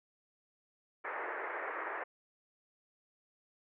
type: band-pass noise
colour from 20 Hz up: white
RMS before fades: -40 dBFS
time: 1.04-2.04 s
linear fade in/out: 10 ms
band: 350 to 2000 Hz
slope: 48 dB/octave
effects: none